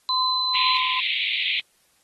sine tone with tremolo, 1024 Hz, C6, 38 cents flat, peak -21 dBFS, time 0.09-1 s, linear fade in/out 5 ms, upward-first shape triangle, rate 2.1 Hz, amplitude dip 55%
sine tone, 4037 Hz, B7, 37 cents sharp, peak -22 dBFS, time 0.09-0.77 s, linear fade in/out 0 ms
pink band-pass noise, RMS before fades -25 dBFS, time 0.55-1.6 s, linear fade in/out 0 ms, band 2100 to 3900 Hz, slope 96 dB/octave
effects white hiss -63 dBFS RMS until 2.03 s + AAC 32 kbps

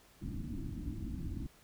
pink low-pass noise, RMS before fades -40 dBFS, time 0.21-1.47 s, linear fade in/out 10 ms, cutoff 330 Hz, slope 96 dB/octave, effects pink hiss -63 dBFS RMS until 1.63 s

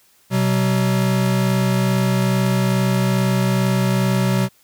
square tone pair together, 126.8 / 189.16 Hz, B2 / F#3, +46 / +39 cents, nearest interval perfect fifth, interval 693 cents, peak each -19 dBFS, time 0.3-4.49 s, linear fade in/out 50 ms, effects white hiss -56 dBFS RMS until 4.63 s

